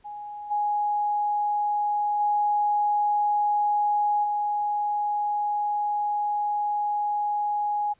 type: tone with level steps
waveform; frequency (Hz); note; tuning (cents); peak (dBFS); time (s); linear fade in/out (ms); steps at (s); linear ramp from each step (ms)
sine; 830.6; G#5; 0; -34 / -22 / -20 / -23; 0.04-7.94; 20; 0.5 / 2.19 / 4.23; 20
effects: pink hiss -65 dBFS RMS until 7.99 s + resampled to 8000 Hz